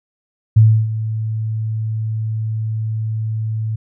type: tone with ADSR envelope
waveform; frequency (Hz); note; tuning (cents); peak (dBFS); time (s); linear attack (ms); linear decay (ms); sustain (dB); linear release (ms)
sine; 110; A2; 0; -4; 0.56-3.76; 11; 300; -14; 8
effects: none